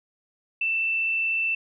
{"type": "tone with frequency modulation", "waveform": "sine", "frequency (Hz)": 2666, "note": "E7", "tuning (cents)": 19, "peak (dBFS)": -22, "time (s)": [0.61, 1.55], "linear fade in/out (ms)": 5, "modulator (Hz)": 44.1, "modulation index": 0.56, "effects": []}